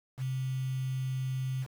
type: tone with quantisation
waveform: sine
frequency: 130.81 Hz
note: C3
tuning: in tune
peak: -30 dBFS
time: 0.17-1.67 s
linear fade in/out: 50 ms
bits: 8
effects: none